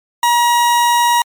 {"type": "tone", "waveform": "40% pulse", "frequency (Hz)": 954, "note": "A#5", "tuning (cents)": 40, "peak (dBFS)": -9, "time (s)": [0.23, 1.22], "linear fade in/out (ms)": 2, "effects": ["MP3 96 kbps"]}